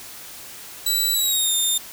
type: tone with pitch glide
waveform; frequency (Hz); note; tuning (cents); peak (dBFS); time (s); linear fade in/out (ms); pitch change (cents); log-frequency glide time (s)
15% pulse; 3951 to 3623; B7 to A7; 0 to +50; -12; 0.86-1.78; 5; -150; 1.13-1.54
effects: white hiss -39 dBFS RMS until 1.92 s